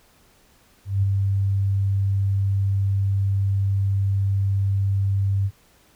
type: tone with ADSR envelope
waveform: sine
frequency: 98.3 Hz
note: G2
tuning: 5 cents sharp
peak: -15 dBFS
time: 0.85-5.51 s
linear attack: 180 ms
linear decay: 9 ms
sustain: -3 dB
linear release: 54 ms
effects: pink hiss -57 dBFS RMS until 5.95 s